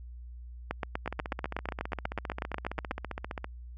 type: two click trains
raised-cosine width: 0.5 ms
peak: -20 / -16 dBFS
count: 37 / 19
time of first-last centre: 1.06-3.444 / 0.71-2.91 s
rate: 15.1 / 8.18 Hz
effects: added 60 Hz sine -42 dBFS peak until 3.77 s